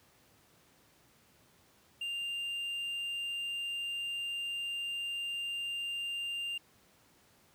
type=tone; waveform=triangle; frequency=2794 Hz; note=F7; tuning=in tune; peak=-33 dBFS; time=2.01-6.58 s; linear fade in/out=5 ms; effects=pink hiss -65 dBFS RMS until 7.54 s + high-pass 80 Hz 12 dB/octave